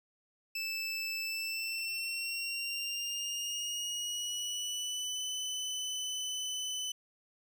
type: tone with pitch glide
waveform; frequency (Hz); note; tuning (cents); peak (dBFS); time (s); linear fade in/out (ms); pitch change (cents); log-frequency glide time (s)
25% pulse; 2637 to 3012; E7 to F#7; 0 to +30; -31; 0.55-6.92; 5; +230; 1.22-5.22
effects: none